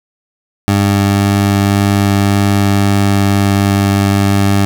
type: tone with pitch glide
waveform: 20% pulse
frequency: 100.2 to 99.39 Hz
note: G2 to G2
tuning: +38 to +24 cents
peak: -4 dBFS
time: 0.68-4.65 s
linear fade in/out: 0 ms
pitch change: -14 cents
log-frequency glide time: 2.77-3.62 s
effects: none